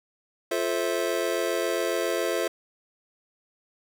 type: chord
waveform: square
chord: F major seventh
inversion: none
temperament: just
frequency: 349.2 / 436.5 / 523.8 / 654.8 Hz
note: F4 / A4 / C5 / E5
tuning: 0 / -14 / +2 / -12 cents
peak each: -31 dBFS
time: 0.51-2.48 s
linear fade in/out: 5 ms
effects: none